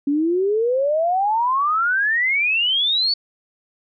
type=exponential sweep; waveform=sine; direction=up; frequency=277.2 to 4543 Hz; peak=-16 dBFS; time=0.07-3.14 s; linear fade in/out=5 ms; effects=none